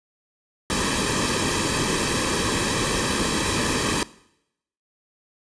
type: noise with comb filter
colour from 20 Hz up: pink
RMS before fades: -23 dBFS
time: 0.7-4.03 s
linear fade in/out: 0 ms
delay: 1.4 ms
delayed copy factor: -0.7
effects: noise-tail reverb RT60 0.8 s tail -20 dB re dry + resampled to 22050 Hz